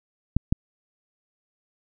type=clicks; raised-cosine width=5 ms; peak=-7 dBFS; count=2; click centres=0.366 / 0.525 s; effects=none